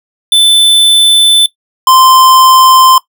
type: tone pair in turn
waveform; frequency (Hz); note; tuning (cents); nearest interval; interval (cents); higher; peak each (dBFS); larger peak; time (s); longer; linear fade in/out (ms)
square; 3520 / 1039.9; A7 / C6; 0 / -11; octave + major sixth; 2111; first; -3; neither; 0.32-1.46 / 1.87-2.98; first; 2
effects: noise-tail reverb RT60 0.1 s tail -19 dB re dry